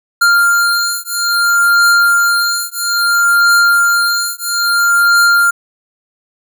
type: beating tone pair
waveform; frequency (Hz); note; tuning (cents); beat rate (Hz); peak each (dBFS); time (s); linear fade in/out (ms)
square; 1396.9 / 1397.5; F6 / F6; 0 / +1; 0.6; -13; 0.21-5.51; 10
effects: none